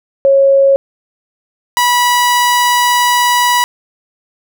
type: tone pair in turn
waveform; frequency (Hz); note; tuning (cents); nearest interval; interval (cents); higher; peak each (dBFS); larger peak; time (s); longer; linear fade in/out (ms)
sine / sawtooth; 548 / 976.4; C#5 / B5; -20 / -20; minor seventh; 1000; second; -5; neither; 0.25-0.76 / 1.77-3.64; second; 0
effects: none